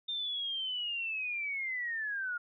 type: linear sweep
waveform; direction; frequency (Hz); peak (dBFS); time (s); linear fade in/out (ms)
sine; down; 3631 to 1404; -33; 0.08-2.38; 10
effects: none